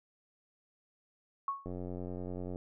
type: tone with exponential decay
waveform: sine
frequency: 1104 Hz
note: C#6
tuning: 7 cents flat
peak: -28 dBFS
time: 1.48-1.72 s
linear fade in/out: 2 ms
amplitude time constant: 51 ms
type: click train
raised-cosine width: 2 ms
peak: -28 dBFS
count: 82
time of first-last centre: 1.66-2.559 s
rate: 90.1 Hz
effects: none